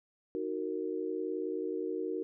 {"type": "chord", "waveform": "sine", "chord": "D# minor", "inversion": "none", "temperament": "equal with one note detuned", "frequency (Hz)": [311.1, 370, 461.3], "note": ["D#4", "F#4", "A#4"], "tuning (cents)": [0, 0, -18], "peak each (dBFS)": [-38, -36, -37], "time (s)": [0.35, 2.23], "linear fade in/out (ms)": 0, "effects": []}